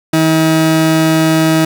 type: tone pair together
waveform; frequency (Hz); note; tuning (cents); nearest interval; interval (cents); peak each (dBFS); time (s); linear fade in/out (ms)
30% pulse; 159.7 / 319.4; D#3 / D#4; +45 / +45; octave; 1200; -10; 0.13-1.65; 5
effects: none